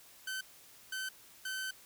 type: tone bursts at uneven times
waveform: sawtooth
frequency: 1532 Hz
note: G6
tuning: 40 cents flat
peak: -33 dBFS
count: 3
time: 0.27-0.41 / 0.92-1.09 / 1.45-1.71 s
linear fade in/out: 5 ms
effects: white hiss -58 dBFS RMS until 1.85 s